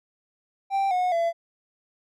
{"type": "tone with pitch steps", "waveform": "triangle", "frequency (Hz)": [784, 727.3, 674.7], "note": ["G5", "F#5", "E5"], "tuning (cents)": [0, -30, 40], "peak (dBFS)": -19, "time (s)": [0.7, 1.33], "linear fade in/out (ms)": 50, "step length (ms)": 210, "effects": []}